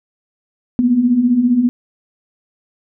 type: beating tone pair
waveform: sine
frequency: 231.8 / 246.8 Hz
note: A#3 / B3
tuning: -10 / -1 cents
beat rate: 15 Hz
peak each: -18 / -11 dBFS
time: 0.79-1.69 s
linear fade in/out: 0 ms
effects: none